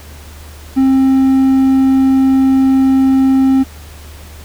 triangle tone with hard clipping, 265.8 Hz, C4, 27 cents sharp, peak -8 dBFS, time 0.76-3.64 s, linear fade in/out 20 ms, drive 6 dB, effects added 75 Hz sine -32 dBFS peak until 4.44 s + pink hiss -38 dBFS RMS until 4.44 s

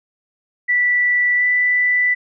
sine tone with pitch glide, 1965 to 1982.1 Hz, B6 to B6, -9 to +6 cents, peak -13 dBFS, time 0.68-2.15 s, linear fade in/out 20 ms, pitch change +15 cents, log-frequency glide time 1.37-1.44 s, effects none

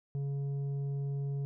sine tone with tanh clipping, 139.9 Hz, C#3, 16 cents sharp, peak -33 dBFS, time 0.15-1.45 s, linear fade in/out 0 ms, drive 6 dB, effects none

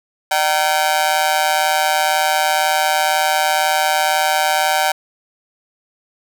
sawtooth tone with amplitude modulation, 766 Hz, G5, 40 cents flat, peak -6 dBFS, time 0.31-4.92 s, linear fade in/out 5 ms, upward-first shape sine, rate 162 Hz, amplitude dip 100%, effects none

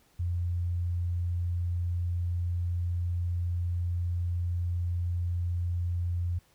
sine tone, 87.31 Hz, F2, in tune, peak -27 dBFS, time 0.19-6.39 s, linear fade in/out 10 ms, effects pink hiss -65 dBFS RMS until 6.54 s

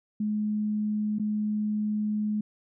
sine tone with dropouts, 211.5 Hz, G#3, 32 cents sharp, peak -25 dBFS, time 0.2-2.41 s, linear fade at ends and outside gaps 5 ms, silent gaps 1.186-1.196 s, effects none

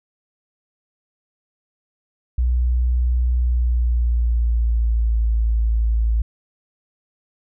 sine tone with pitch glide, 61.2 to 55.8 Hz, B1 to A1, -15 to +25 cents, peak -15 dBFS, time 2.38-6.22 s, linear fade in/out 5 ms, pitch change -160 cents, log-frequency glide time 3.37-5.2 s, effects none

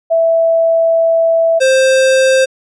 sine / square tone pair in turn, 659.3 / 526.2 Hz, E5 / C5, 0 / +10 cents, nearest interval major third, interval 390 cents, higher first, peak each -8 dBFS, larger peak neither, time 0.1-1.6 / 1.6-2.46 s, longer first, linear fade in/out 20 ms, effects resampled to 22050 Hz

